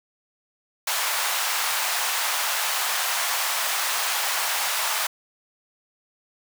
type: high-pass noise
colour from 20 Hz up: pink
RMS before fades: -25 dBFS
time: 0.87-5.07 s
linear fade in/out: 5 ms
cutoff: 780 Hz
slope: 24 dB/octave
effects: none